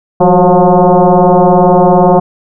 sine tone with frequency modulation, 171.2 Hz, F3, 34 cents flat, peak -3 dBFS, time 0.2-2.2 s, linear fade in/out 10 ms, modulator 180 Hz, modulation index 4.2, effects none

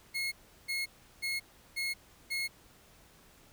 30% pulse tone bursts, 2163 Hz, C#7, 43 cents flat, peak -29 dBFS, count 5, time 0.14-2.48 s, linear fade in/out 20 ms, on 180 ms, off 360 ms, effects pink hiss -60 dBFS RMS until 3.52 s

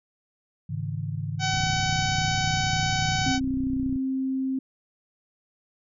sine chord, Ab suspended fourth, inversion none, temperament equal with one note detuned, 103.83 / 138.59 / 158.56 Hz, Ab2 / Db3 / Eb3, 0 / 0 / +33 cents, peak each -32 dBFS, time 0.69-3.31 s, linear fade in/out 10 ms
harmonic tone, 757 Hz, F#5, 39 cents sharp, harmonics 1 / 2 / 3 / 4 / 5 / 6 / 7 / 8 / 9, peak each -28 / -31 / -33 / -34 / -35 / -36 / -36 / -37 / -38 dBFS, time 1.39-3.4 s, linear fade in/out 50 ms
click train, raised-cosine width 5 ms, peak -22 dBFS, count 76, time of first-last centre 1.54-3.959 s, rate 31 Hz
sine tone, 264.3 Hz, C4, 18 cents sharp, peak -24 dBFS, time 3.26-4.59 s, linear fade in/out 5 ms
effects none

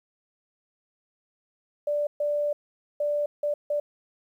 sine tone bursts at uneven times, 587.3 Hz, D5, in tune, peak -23 dBFS, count 5, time 1.87-2.07 / 2.2-2.53 / 3-3.26 / 3.43-3.54 / 3.7-3.8 s, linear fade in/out 5 ms, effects 10-bit

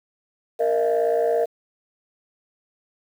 sine chord, Bb suspended fourth, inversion none, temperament equal with one note detuned, 466.2 / 622.3 / 680.5 Hz, Bb4 / Eb5 / F5, 0 / 0 / -45 cents, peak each -19 / -22 / -23 dBFS, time 0.59-1.46 s, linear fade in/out 20 ms, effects tanh soft clip ceiling -13 dBFS + 8-bit

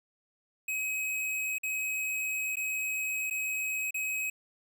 square tone with dropouts, 2541 Hz, D#7, 36 cents sharp, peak -31 dBFS, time 0.68-4.3 s, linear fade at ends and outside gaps 5 ms, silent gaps 1.584-1.633 / 2.557-2.568 / 3.3-3.308 / 3.908-3.943 s, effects none

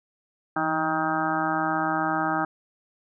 harmonic tone with a mistuned harmonic, 157.9 Hz, D#3, 26 cents sharp, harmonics 1 / 2 / 4 / 5 / 6 / 7 / 8 / 9 / 10, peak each -36 / -29 / -33 / -28 / -33 / -38 / -29 / -35 / -32 dBFS, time 0.56-2.45 s, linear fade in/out 5 ms, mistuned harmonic 1, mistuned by +89 cents, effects none

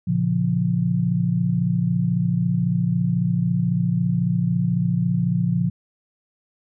sine chord, Bb minor, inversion none, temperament equal with one note detuned, 116.54 / 140.36 / 174.61 Hz, Bb2 / Db3 / F3, 0 / +22 / 0 cents, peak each -24 / -24 / -20 dBFS, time 0.07-5.7 s, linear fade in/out 10 ms, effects none

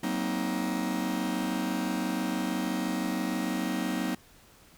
45% pulse chord, C half-diminished seventh, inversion second, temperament just, 188.37 / 235.5 / 261.6 / 314 Hz, Gb3 / Bb3 / C4 / Eb4, +31 / +18 / 0 / +16 cents, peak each -34 dBFS, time 0.03-4.15 s, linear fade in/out 5 ms, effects pink hiss -57 dBFS RMS until 4.77 s

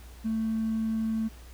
triangle tone with hard clipping, 222 Hz, A3, 16 cents sharp, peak -26 dBFS, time 0.24-1.29 s, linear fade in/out 20 ms, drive 3 dB, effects added 60 Hz sine -45 dBFS peak until 1.53 s + pink hiss -54 dBFS RMS until 1.53 s

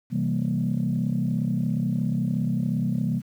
sine chord, C dominant seventh, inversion none, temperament equal, 130.81 / 164.81 / 196 / 233.1 Hz, C3 / E3 / G3 / Bb3, 0 / 0 / 0 / 0 cents, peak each -27 dBFS, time 0.1-3.22 s, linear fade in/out 50 ms, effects tanh soft clip ceiling -15 dBFS + 9-bit

